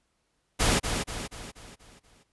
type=noise with echo; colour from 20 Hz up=pink; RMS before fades=-23 dBFS; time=0.59-0.8 s; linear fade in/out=20 ms; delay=240 ms; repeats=6; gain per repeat=-6 dB; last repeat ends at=2.24 s; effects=pink hiss -74 dBFS RMS until 2.32 s + resampled to 24000 Hz